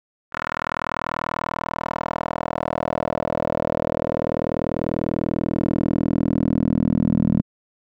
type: tone with band-pass filter sweep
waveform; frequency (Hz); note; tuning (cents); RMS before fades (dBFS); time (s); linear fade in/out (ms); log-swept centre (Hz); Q
10% pulse; 40.27; E1; -40; -23; 0.32-7.42; 20; 1400 to 210; 2.2
effects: none